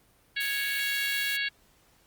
harmonic tone, 554.4 Hz, C#5, in tune, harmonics 3 / 4 / 5 / 6 / 7 / 8, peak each -31 / -33 / -35 / -37 / -38 / -39 dBFS, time 0.36-1.49 s, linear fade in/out 10 ms
blue noise, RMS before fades -37 dBFS, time 0.4-1.37 s, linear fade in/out 10 ms
effects pink hiss -63 dBFS RMS until 2.06 s + Opus 32 kbps

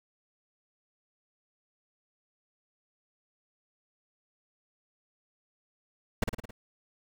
brown noise with echo, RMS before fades -26 dBFS, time 6.22-6.24 s, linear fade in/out 5 ms, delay 54 ms, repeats 5, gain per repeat -4 dB, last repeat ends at 6.51 s, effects none

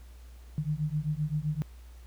sine beating tone pair, 147.9 / 155.6 Hz, D3 / D#3, +13 / 0 cents, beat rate 7.7 Hz, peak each -31 dBFS, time 0.58-1.62 s, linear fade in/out 0 ms, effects added 60 Hz sine -46 dBFS peak until 2.06 s + pink hiss -61 dBFS RMS until 2.06 s

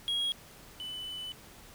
triangle tone pair in turn, 3299 / 2998 Hz, G#7 / F#7, -12 / +22 cents, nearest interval major second, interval 166 cents, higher first, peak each -27 / -36 dBFS, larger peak first, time 0.08-0.32 / 0.8-1.32 s, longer second, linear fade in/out 0 ms, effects pink hiss -53 dBFS RMS until 1.74 s

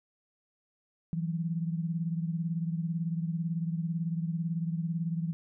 sine beating tone pair, 164.1 / 182.1 Hz, E3 / F#3, -8 / -27 cents, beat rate 18 Hz, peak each -30 / -36 dBFS, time 1.13-5.33 s, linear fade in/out 0 ms, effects none

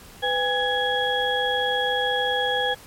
sine tone cluster, 502 / 811 / 1677 / 3322 Hz, B4 / G#5 / G#6 / G#7, +28 / -41 / +16 / 0 cents, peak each -26 dBFS, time 0.22-2.75 s, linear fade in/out 20 ms, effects pink hiss -46 dBFS RMS until 2.86 s + MP3 64 kbps

